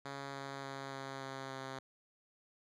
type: tone with pitch steps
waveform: 5% pulse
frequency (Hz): 138.59 / 137.55 / 136.52 / 135.5 / 134.49 / 133.48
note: C#3 / C#3 / C#3 / C#3 / C3 / C3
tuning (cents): 0 / -13 / -26 / -39 / +48 / +35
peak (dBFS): -31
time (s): 0.05-1.79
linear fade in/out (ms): 5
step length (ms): 290
effects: low-pass 6000 Hz 12 dB/octave